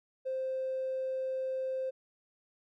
triangle tone with tanh clipping, 523.3 Hz, C5, in tune, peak -31 dBFS, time 0.25-1.91 s, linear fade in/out 20 ms, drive 1 dB, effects none

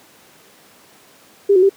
sine tone with pitch steps, 400.3 / 367.6 / 391.9 Hz, G4 / F#4 / G4, +36 / -11 / 0 cents, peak -8 dBFS, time 1.49-1.694 s, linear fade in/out 10 ms, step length 68 ms, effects pink hiss -48 dBFS RMS until 1.76 s + high-pass 200 Hz 12 dB/octave

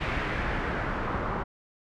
pink noise with low-pass filter sweep, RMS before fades -30 dBFS, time 0-1.44 s, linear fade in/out 20 ms, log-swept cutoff 2300 to 1200 Hz, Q 1.7, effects none

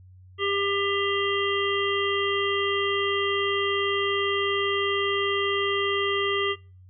harmonic tone, 398.6 Hz, G4, 29 cents sharp, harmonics 1 / 3 / 5 / 7 / 8, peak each -26 / -29 / -30 / -32 / -31 dBFS, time 0.38-6.56 s, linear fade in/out 50 ms, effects noise-tail reverb RT60 0.4 s tail -26 dB re dry + added 92 Hz sine -47 dBFS peak until 6.89 s

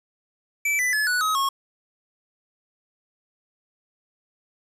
square tone with pitch steps, 2316 / 1993 / 1715.1 / 1475.9 / 1270.1 / 1093 Hz, D7 / B6 / A6 / F#6 / D#6 / C#6, -25 / +15 / -45 / -5 / +35 / -25 cents, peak -21 dBFS, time 0.65-1.49 s, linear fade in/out 5 ms, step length 140 ms, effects resampled to 32000 Hz + 8-bit

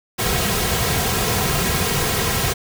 pink noise with comb filter, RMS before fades -20 dBFS, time 0.18-2.54 s, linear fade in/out 20 ms, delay 3.4 ms, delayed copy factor -0.6, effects none

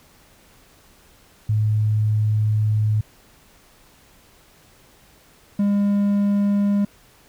sine / triangle tone pair in turn, 107.2 / 202.4 Hz, A2 / G#3, -45 / -44 cents, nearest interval major seventh, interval 1101 cents, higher second, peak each -16 / -14 dBFS, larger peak second, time 1.49-3.01 / 5.59-6.85 s, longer first, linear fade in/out 5 ms, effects pink hiss -53 dBFS RMS until 7.28 s

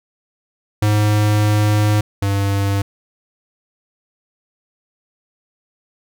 square tone pair in turn, 105.3 / 99.39 Hz, G#2 / G2, +24 / +24 cents, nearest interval minor second, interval 100 cents, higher first, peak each -13 / -16 dBFS, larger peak first, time 0.82-2.01 / 2.22-2.82 s, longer first, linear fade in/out 5 ms, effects none

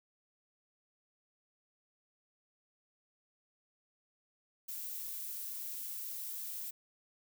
violet noise, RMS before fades -42 dBFS, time 4.68-6.71 s, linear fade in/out 10 ms, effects none

